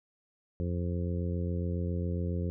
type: harmonic tone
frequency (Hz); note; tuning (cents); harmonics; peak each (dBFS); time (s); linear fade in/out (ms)
87.31; F2; 0; 1 / 2 / 3 / 4 / 5 / 6; -31 / -35 / -42 / -42 / -42 / -44; 0.6-2.5; 0
effects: none